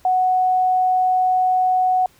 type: tone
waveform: sine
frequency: 740 Hz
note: F#5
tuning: in tune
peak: -14 dBFS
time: 0.05-2.06 s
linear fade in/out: 2 ms
effects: pink hiss -54 dBFS RMS until 2.19 s